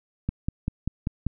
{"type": "click train", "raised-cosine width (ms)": 5, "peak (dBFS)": -13, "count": 6, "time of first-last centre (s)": [0.29, 1.267], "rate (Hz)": 5.12, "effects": []}